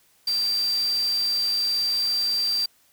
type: tone in noise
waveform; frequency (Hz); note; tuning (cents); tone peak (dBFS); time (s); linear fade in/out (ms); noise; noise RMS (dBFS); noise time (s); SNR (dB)
sine; 4699; D8; 0; -21; 0.27-2.66; 5; white; -38; 0.27-2.66; +14
effects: white hiss -61 dBFS RMS until 2.92 s